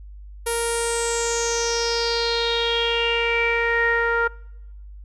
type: tone with low-pass filter sweep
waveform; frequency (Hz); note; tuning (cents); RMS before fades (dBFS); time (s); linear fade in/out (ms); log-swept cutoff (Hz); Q
sawtooth; 466.2; A#4; 0; -22; 0.46-4.28; 10; 11000 to 1500; 7
effects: noise-tail reverb RT60 1.0 s tail -25 dB re dry + added 50 Hz sine -37 dBFS peak until 5.04 s